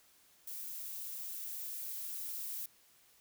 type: noise with level ramp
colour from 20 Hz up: violet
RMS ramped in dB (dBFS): -44 to -41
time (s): 0.47-2.66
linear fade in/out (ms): 5
effects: white hiss -66 dBFS RMS until 3.2 s